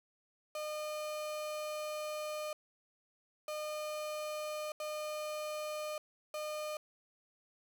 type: tone bursts at uneven times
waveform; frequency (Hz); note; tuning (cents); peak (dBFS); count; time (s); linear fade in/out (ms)
35% pulse; 608; D#5; -40; -36; 4; 0.55-2.53 / 3.48-4.72 / 4.8-5.98 / 6.34-6.77; 2
effects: none